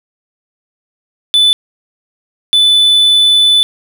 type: tone bursts at uneven times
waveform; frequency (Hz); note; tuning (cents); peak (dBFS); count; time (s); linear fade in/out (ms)
triangle; 3495; A7; -12; -4; 2; 1.34-1.53 / 2.53-3.63; 0
effects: none